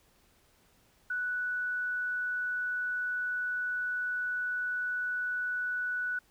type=tone; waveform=sine; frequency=1480 Hz; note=F#6; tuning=in tune; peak=-30 dBFS; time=1.1-6.19 s; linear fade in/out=5 ms; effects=pink hiss -66 dBFS RMS until 6.3 s